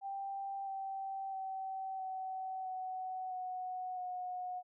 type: tone with pitch steps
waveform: sine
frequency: 786 / 776.1 / 766.3 / 756.6 / 747 / 737.6 / 728.3 Hz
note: G5 / G5 / G5 / F#5 / F#5 / F#5 / F#5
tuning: +4 / -18 / -40 / +38 / +16 / -6 / -28 cents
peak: -38 dBFS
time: 0.01-4.63 s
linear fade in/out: 50 ms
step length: 660 ms
effects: none